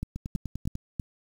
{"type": "two click trains", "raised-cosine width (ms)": 5, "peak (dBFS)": [-18, -21], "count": [4, 7], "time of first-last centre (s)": [[0.03, 0.998], [0.16, 0.754]], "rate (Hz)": [3.1, 10.1], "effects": ["8-bit"]}